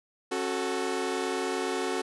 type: chord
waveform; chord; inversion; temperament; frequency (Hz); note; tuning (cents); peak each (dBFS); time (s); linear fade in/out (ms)
sawtooth; F# minor; second; equal with one note detuned; 270.9 / 370 / 440; C#4 / F#4 / A4; -40 / 0 / 0; -31 / -27 / -29; 0.31-2.02; 10
effects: resampled to 24000 Hz